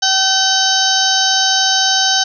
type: harmonic tone with a mistuned harmonic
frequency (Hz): 767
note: G5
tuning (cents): -38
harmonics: 1 / 2 / 4 / 5 / 6 / 7 / 8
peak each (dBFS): -19 / -19 / -19 / -19 / -19 / -19 / -19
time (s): 0.02-2.24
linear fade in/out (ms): 10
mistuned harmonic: 8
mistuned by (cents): +19
effects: none